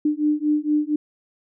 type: beating tone pair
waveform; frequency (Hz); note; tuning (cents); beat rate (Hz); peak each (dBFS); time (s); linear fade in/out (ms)
sine; 297.9 / 302.2; D4 / D4; +25 / +50; 4.3; -21; 0.05-0.96; 5
effects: none